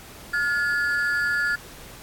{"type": "ring-modulated tone", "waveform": "triangle", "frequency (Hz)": 1568, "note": "G6", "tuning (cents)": 0, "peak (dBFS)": -16, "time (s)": [0.33, 1.56], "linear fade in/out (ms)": 10, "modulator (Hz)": 145, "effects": ["pink hiss -44 dBFS RMS until 2.02 s", "AAC 64 kbps"]}